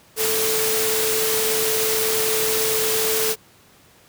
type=tone in noise; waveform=sine; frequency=440 Hz; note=A4; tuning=in tune; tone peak=-23 dBFS; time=0.16-3.36 s; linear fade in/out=50 ms; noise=white; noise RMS=-22 dBFS; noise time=0.16-3.36 s; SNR=-4 dB; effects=pink hiss -52 dBFS RMS until 4.08 s + high-pass 80 Hz 12 dB/octave